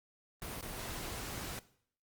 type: noise with dropouts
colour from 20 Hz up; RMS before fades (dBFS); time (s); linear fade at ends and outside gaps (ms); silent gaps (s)
pink; -42; 0.42-1.59; 0; 0.609-0.627
effects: noise-tail reverb RT60 0.6 s tail -18 dB re dry + Opus 32 kbps